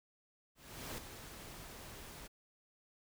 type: noise with ADSR envelope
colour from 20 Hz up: pink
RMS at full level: -43 dBFS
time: 0.55-2.28 s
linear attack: 430 ms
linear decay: 5 ms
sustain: -8 dB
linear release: 19 ms
effects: none